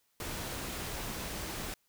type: noise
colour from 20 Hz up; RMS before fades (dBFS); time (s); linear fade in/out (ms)
pink; -39; 0.2-1.74; 2
effects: white hiss -74 dBFS RMS until 1.88 s